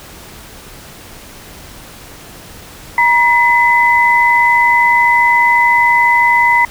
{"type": "tone pair together", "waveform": "sine", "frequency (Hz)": [952, 2017], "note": ["A#5", "B6"], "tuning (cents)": [36, 36], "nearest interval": "octave + minor second", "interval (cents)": 1300, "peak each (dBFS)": -10, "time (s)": [2.98, 6.65], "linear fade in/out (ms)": 2, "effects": ["pink hiss -35 dBFS RMS until 6.7 s"]}